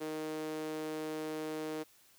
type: tone with high-pass filter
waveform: sawtooth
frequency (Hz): 155.56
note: D#3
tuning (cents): 0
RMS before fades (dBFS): -39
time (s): 0-1.84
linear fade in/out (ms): 20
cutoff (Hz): 380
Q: 6
effects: white hiss -64 dBFS RMS until 2.18 s